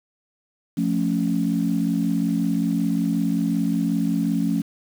sine chord, F augmented, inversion none, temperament equal, 174.61 / 220 / 277.2 Hz, F3 / A3 / C#4, 0 / 0 / 0 cents, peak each -23 dBFS, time 0.77-4.62 s, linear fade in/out 10 ms, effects tanh soft clip ceiling -10 dBFS + 7-bit

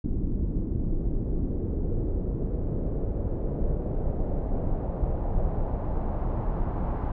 brown noise with low-pass filter sweep, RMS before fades -27 dBFS, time 0.04-7.12 s, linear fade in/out 5 ms, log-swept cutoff 290 to 980 Hz, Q 1.8, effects none

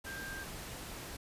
sine tone in noise, 1589 Hz, G6, 23 cents sharp, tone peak -42 dBFS, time 0.06-0.44 s, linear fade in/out 10 ms, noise pink, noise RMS -45 dBFS, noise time 0.04-1.17 s, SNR 0 dB, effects resampled to 32000 Hz

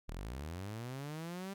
sawtooth linear sweep, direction up, 34.65 to 199.2 Hz, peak -37 dBFS, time 0.08-1.54 s, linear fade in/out 10 ms, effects none

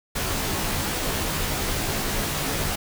pink noise with comb filter, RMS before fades -26 dBFS, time 0.15-2.76 s, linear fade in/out 10 ms, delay 17 ms, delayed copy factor -0.8, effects none

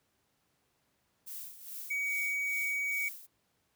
violet noise with tremolo, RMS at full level -42 dBFS, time 1.26-3.27 s, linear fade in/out 20 ms, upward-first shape sine, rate 2.4 Hz, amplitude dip 70%
triangle tone, 2260 Hz, C#7, 33 cents sharp, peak -29 dBFS, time 1.9-3.09 s, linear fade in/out 10 ms
effects pink hiss -75 dBFS RMS until 3.75 s + high-pass 80 Hz 12 dB/octave

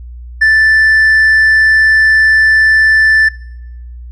triangle tone with hard clipping, 1761 Hz, A6, 1 cent sharp, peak -4 dBFS, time 0.41-3.29 s, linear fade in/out 10 ms, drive 1 dB, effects noise-tail reverb RT60 0.9 s tail -22 dB re dry + added 60 Hz sine -26 dBFS peak until 4.11 s

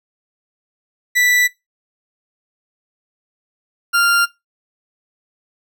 40% pulse tone pair in turn, 1972 / 1394.4 Hz, B6 / F6, -3 / -3 cents, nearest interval tritone, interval 600 cents, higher first, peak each -11 dBFS, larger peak neither, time 1.15-1.48 / 3.93-4.26 s, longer neither, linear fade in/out 20 ms, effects noise-tail reverb RT60 0.2 s tail -20 dB re dry

